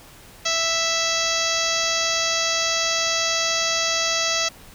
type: harmonic tone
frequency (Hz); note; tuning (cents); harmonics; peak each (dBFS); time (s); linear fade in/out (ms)
659.3; E5; 0; 1 / 2 / 3 / 4 / 5 / 6 / 7 / 8 / 9 / 10; -29 / -29 / -29 / -29 / -29 / -29 / -29 / -29 / -29 / -29; 0.45-4.49; 10
effects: pink hiss -46 dBFS RMS until 4.74 s